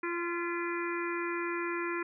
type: harmonic tone with a mistuned harmonic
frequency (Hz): 344.5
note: F4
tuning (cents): -24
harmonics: 1 / 3 / 4 / 5 / 6 / 7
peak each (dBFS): -34 / -39 / -40 / -41 / -42 / -42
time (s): 0.03-2.03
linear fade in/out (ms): 5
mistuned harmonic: 6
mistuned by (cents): -39
effects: none